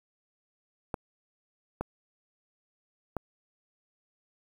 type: clicks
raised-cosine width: 1 ms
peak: -17 dBFS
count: 3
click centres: 0.942 / 1.81 / 3.167 s
effects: 8-bit